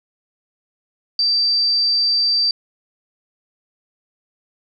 sine tone, 4668 Hz, D8, 11 cents flat, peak -14 dBFS, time 1.19-2.51 s, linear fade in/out 2 ms, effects none

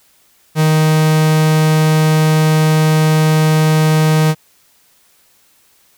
45% pulse tone, 156.1 Hz, D#3, 6 cents sharp, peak -9 dBFS, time 0.55-4.35 s, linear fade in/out 50 ms, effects white hiss -53 dBFS RMS until 5.97 s

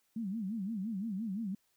sine tone with vibrato, 207.7 Hz, G#3, in tune, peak -34 dBFS, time 0.16-1.55 s, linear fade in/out 5 ms, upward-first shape sine, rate 5.8 Hz, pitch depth 200 cents each way, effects white hiss -75 dBFS RMS until 1.76 s

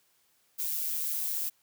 violet noise with amplitude modulation, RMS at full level -30 dBFS, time 0.58-1.5 s, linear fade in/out 20 ms, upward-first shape sine, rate 155 Hz, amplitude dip 45%, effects white hiss -69 dBFS RMS until 1.62 s + high-pass 60 Hz 12 dB/octave

